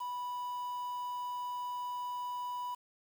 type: tone with quantisation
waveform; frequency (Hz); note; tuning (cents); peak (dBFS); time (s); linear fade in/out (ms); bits
triangle; 985; B5; -5; -34; 0-2.75; 10; 9
effects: none